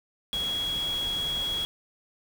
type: tone in noise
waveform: sine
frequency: 3326 Hz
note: G#7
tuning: 2 cents sharp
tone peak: -27 dBFS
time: 0.33-1.65 s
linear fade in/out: 0 ms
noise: pink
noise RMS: -39 dBFS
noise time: 0.33-1.65 s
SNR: +9 dB
effects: none